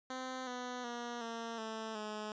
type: tone with pitch steps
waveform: 10% pulse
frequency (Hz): 258.2 / 248.4 / 239 / 229.9 / 221.2 / 212.8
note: C4 / B3 / A#3 / A#3 / A3 / G#3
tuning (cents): -23 / +10 / +43 / -24 / +9 / +42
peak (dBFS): -32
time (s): 0.1-2.32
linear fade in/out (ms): 2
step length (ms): 370
effects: resampled to 16000 Hz